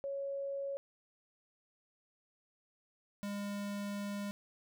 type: tone pair in turn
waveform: sine / square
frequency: 554.4 / 202.8 Hz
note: C#5 / G#3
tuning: 0 / -41 cents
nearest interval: octave + perfect fourth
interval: 1741 cents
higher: first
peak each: -36 / -38 dBFS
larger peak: first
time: 0.04-0.77 / 3.23-4.31 s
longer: second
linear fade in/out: 0 ms
effects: none